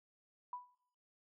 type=tone with exponential decay; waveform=sine; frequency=987.8 Hz; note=B5; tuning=in tune; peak=-38 dBFS; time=0.53-0.75 s; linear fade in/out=2 ms; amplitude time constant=46 ms; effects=noise-tail reverb RT60 0.9 s tail -26 dB re dry